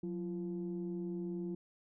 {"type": "tone pair together", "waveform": "sine", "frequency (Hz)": [181.6, 342.8], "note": ["F#3", "F4"], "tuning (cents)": [-32, -32], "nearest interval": "major seventh", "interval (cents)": 1100, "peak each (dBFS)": [-38, -39], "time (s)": [0.03, 1.55], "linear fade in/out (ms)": 5, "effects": ["tanh soft clip ceiling -31 dBFS"]}